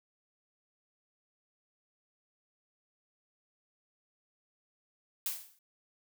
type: noise with exponential decay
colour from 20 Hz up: blue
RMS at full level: -31 dBFS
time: 5.26-5.59 s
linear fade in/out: 2 ms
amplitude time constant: 70 ms
effects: none